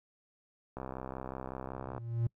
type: click train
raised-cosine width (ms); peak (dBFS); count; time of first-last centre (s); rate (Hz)
1; -26; 80; 0.77-1.98; 65.3
type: tone with exponential growth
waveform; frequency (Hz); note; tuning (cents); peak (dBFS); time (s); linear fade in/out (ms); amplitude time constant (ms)
triangle; 116.54; A#2; 0; -24; 1.62-2.27; 5; 140
effects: noise-tail reverb RT60 0.1 s tail -26 dB re dry